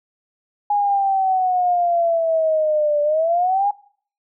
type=exponential two-way sweep; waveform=sine; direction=down then up; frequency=828 to 585 to 828 Hz; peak=-15 dBFS; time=0.7-3.71 s; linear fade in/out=5 ms; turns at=3.02 s; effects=noise-tail reverb RT60 0.5 s tail -21 dB re dry